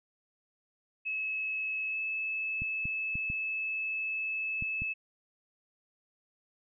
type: tone with pitch glide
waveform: sine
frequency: 2585 to 2606 Hz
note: E7 to E7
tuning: -34 to -20 cents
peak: -31 dBFS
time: 1.05-4.94 s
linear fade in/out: 20 ms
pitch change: +14 cents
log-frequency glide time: 1.89-1.97 s
type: clicks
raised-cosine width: 5 ms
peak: -27 dBFS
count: 6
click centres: 2.62 / 2.855 / 3.155 / 3.301 / 4.624 / 4.82 s
effects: none